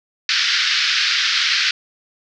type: band-pass noise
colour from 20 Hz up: white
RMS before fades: -18 dBFS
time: 0.29-1.71 s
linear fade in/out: 2 ms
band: 1400 to 5200 Hz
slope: 48 dB/octave
effects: none